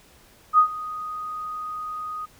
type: tone with ADSR envelope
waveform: sine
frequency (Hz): 1244.5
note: D#6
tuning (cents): 0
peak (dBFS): -10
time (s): 0.53-2.26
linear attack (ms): 52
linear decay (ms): 92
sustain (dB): -19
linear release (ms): 15
effects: pink hiss -54 dBFS RMS until 2.39 s